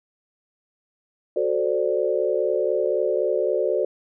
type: chord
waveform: sine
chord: D dominant seventh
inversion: first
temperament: equal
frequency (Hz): 370 / 440 / 523.3 / 587.3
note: F#4 / A4 / C5 / D5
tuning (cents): 0 / 0 / 0 / 0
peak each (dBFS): -25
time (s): 1.36-3.85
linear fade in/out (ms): 5
effects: none